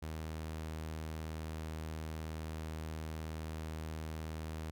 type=tone; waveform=sawtooth; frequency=79 Hz; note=D#2; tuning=27 cents sharp; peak=-36 dBFS; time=0.02-4.71 s; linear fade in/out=10 ms; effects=none